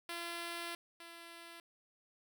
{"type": "tone pair in turn", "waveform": "5% pulse", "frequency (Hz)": [341.3, 337.8], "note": ["F4", "E4"], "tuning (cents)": [-40, 42], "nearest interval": "unison", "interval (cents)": 18, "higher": "first", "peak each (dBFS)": [-29, -39], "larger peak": "first", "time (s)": [[0.09, 0.75], [1, 1.6]], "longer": "first", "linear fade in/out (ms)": 2, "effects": []}